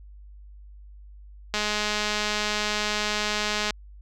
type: click train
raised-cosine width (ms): 0.2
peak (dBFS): -9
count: 456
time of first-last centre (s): 1.54-3.707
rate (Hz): 210
effects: added 50 Hz sine -43 dBFS peak until 4.01 s